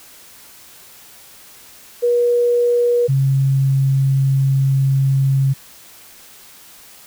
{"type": "tone pair in turn", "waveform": "sine", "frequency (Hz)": [481.1, 135.47], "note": ["B4", "C#3"], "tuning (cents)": [-45, -39], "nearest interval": "octave + minor seventh", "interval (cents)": 2194, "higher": "first", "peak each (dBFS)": -12, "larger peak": "neither", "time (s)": [[2.02, 3.08], [3.08, 5.54]], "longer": "second", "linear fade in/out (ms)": 20, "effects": ["white hiss -43 dBFS RMS until 7.06 s"]}